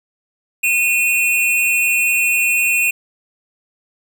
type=tone pair together; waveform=square; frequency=2477 / 2702 Hz; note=D#7 / E7; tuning=-8 / +42 cents; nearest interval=major second; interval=150 cents; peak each=-17 dBFS; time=0.63-2.91 s; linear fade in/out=10 ms; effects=none